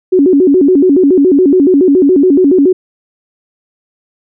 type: tone with vibrato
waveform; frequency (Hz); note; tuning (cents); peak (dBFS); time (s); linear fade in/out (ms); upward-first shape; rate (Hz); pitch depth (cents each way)
sine; 322.4; E4; -38; -4; 0.12-2.73; 10; square; 7.1; 240
effects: none